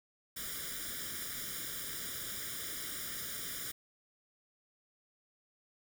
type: noise with comb filter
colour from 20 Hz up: white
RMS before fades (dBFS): -41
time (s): 0.36-3.72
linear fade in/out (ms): 10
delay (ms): 0.57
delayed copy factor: +1
effects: none